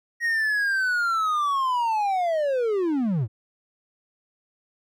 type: linear sweep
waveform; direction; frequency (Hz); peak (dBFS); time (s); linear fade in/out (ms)
triangle; down; 1891 to 96; -19; 0.2-3.28; 50
effects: none